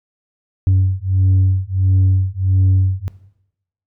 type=beating tone pair; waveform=sine; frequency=93.8 / 95.3 Hz; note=F#2 / G2; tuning=+24 / -48 cents; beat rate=1.5 Hz; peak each=-13 dBFS; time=0.67-3.08 s; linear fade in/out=0 ms; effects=noise-tail reverb RT60 0.8 s tail -17 dB re dry + tanh soft clip ceiling -8 dBFS